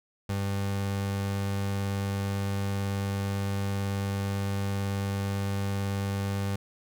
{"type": "tone", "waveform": "30% pulse", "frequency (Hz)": 99, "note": "G2", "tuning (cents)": 18, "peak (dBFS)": -25, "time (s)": [0.29, 6.56], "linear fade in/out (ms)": 5, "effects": []}